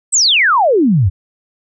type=exponential sweep; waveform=sine; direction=down; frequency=8440 to 82.4 Hz; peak=-8 dBFS; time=0.12-1.1 s; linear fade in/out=20 ms; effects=none